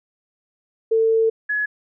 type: tone pair in turn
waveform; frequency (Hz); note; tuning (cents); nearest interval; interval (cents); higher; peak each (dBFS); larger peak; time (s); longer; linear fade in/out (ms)
sine; 448.2 / 1692.2; A4 / G#6; +32 / +32; octave + major seventh; 2300; second; -14 / -19; first; 0.91-1.3 / 1.49-1.66; first; 10
effects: none